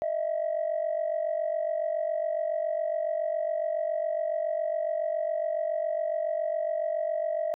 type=tone pair together; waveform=sine; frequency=618.8 / 666 Hz; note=D#5 / E5; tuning=-10 / +18 cents; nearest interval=minor second; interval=128 cents; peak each=-28 dBFS; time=0.02-7.54 s; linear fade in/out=0 ms; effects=tanh soft clip ceiling -21 dBFS